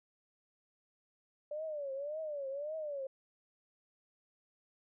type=tone with vibrato; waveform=sine; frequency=584 Hz; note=D5; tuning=10 cents flat; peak=-37 dBFS; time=1.51-3.07 s; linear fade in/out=5 ms; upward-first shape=triangle; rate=1.8 Hz; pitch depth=170 cents each way; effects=none